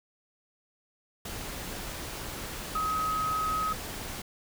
sine tone in noise, 1269 Hz, D#6, 34 cents sharp, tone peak -27 dBFS, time 2.75-3.73 s, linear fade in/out 5 ms, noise pink, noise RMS -38 dBFS, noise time 1.25-4.22 s, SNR +8 dB, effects none

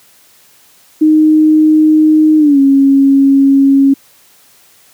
sine tone with pitch glide, 309.8 to 274.4 Hz, D#4 to C#4, -7 to -17 cents, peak -4 dBFS, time 1.01-3.94 s, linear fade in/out 10 ms, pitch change -210 cents, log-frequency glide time 2.38-2.59 s, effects white hiss -46 dBFS RMS until 4.93 s + high-pass 80 Hz 12 dB/octave

